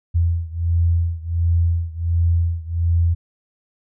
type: beating tone pair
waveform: sine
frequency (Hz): 84.1 / 85.5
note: E2 / F2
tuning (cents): +35 / -36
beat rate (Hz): 1.4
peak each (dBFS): -18 / -20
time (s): 0.14-3.15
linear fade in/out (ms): 20
effects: none